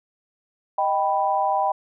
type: chord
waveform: sine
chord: Eb augmented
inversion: none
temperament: equal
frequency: 622.3 / 784 / 987.8 Hz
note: Eb5 / G5 / B5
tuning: 0 / 0 / 0 cents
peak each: -26 / -21 / -24 dBFS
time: 0.78-1.72 s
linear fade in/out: 5 ms
effects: none

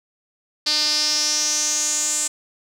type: tone with band-pass filter sweep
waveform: sawtooth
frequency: 301.1 Hz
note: D4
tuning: 43 cents sharp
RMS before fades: -21 dBFS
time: 0.66-2.28 s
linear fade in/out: 10 ms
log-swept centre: 4600 to 7600 Hz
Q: 5.9
effects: none

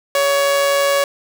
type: tone with amplitude modulation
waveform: sawtooth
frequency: 561 Hz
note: C#5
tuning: 21 cents sharp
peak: -8 dBFS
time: 0.15-1.04 s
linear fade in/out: 2 ms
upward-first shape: sine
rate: 151 Hz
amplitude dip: 35%
effects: none

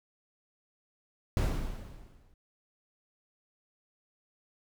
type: noise with exponential decay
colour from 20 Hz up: brown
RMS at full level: -24 dBFS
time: 1.37-2.34 s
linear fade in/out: 1 ms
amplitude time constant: 210 ms
effects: none

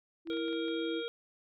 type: tone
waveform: sine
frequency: 329.6 Hz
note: E4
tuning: in tune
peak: -34 dBFS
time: 0.25-1.03 s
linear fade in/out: 50 ms
type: clicks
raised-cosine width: 0.3 ms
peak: -37 dBFS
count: 6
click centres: 0.273 / 0.332 / 0.371 / 0.482 / 0.529 / 0.682 s
type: harmonic tone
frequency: 467.6 Hz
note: A#4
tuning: 5 cents sharp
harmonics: 1 / 3 / 5 / 7 / 8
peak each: -36 / -45 / -49 / -43 / -49 dBFS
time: 0.3-1.08 s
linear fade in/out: 0 ms
effects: none

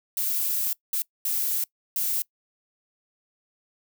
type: noise bursts at uneven times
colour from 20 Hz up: violet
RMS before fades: -26 dBFS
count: 4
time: 0.17-0.73 / 0.93-1.02 / 1.25-1.64 / 1.96-2.22 s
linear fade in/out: 2 ms
effects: noise-tail reverb RT60 0.1 s tail -23 dB re dry

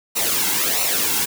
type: noise with flanger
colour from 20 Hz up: white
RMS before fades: -20 dBFS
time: 0.15-1.26 s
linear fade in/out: 20 ms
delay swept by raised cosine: 0.6 to 1.7 ms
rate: 1.5 Hz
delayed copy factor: -0.65
effects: none

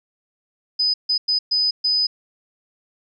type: tone bursts at uneven times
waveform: sine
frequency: 5000 Hz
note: D#8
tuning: 8 cents sharp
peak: -16 dBFS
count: 5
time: 0.79-0.94 / 1.09-1.18 / 1.28-1.39 / 1.51-1.71 / 1.84-2.07 s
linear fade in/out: 10 ms
effects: none

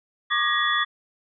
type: tone cluster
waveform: sine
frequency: 1117 / 1202 / 1672 / 1893 / 3430 Hz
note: C#6 / D6 / G#6 / A#6 / A7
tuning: +13 / +40 / +11 / +26 / -45 cents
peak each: -31 / -25 / -29 / -24 / -26 dBFS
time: 0.3-0.85 s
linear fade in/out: 20 ms
effects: none

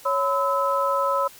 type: tone cluster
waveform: sine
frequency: 555 / 1011 / 1299 Hz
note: C#5 / B5 / E6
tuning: +2 / +40 / -26 cents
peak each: -24 dBFS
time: 0.05-1.28 s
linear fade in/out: 10 ms
effects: white hiss -47 dBFS RMS until 1.39 s

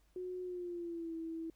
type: tone with pitch glide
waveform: sine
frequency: 364.7 to 326.8 Hz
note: F#4 to E4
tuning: -25 to -15 cents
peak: -39 dBFS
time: 0.16-1.5 s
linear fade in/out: 2 ms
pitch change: -190 cents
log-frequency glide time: 0.43-1.15 s
effects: added 50 Hz sine -68 dBFS peak until 1.55 s + pink hiss -75 dBFS RMS until 1.55 s

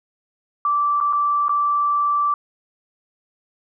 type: tone with dropouts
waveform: sine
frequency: 1166 Hz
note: D6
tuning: 13 cents flat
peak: -16 dBFS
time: 0.65-2.34 s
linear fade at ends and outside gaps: 2 ms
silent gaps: 1.003-1.01 / 1.127-1.131 / 1.483-1.493 s
effects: none

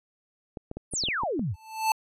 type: clicks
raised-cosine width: 2 ms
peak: -22 dBFS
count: 8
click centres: 0.572 / 0.714 / 0.77 / 0.937 / 1.037 / 1.086 / 1.235 / 1.394 s
type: exponential sweep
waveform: sine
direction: down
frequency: 10548 to 73.42 Hz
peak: -26 dBFS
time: 0.91-1.56 s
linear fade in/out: 50 ms
type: tone with exponential growth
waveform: square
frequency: 880 Hz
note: A5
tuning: in tune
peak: -19 dBFS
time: 1.54-1.92 s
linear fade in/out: 2 ms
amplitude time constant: 82 ms
effects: resampled to 32000 Hz

